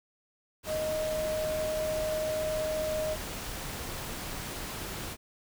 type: tone in noise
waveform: sine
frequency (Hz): 622.3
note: D#5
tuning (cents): 0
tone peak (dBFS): -29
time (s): 0.66-3.17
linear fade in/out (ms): 50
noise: pink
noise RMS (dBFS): -38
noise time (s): 0.63-5.17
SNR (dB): +6
effects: none